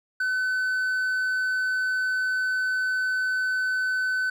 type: tone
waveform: triangle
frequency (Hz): 1513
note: F#6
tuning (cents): +38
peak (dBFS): -21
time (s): 0.2-4.3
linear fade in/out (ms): 5
effects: none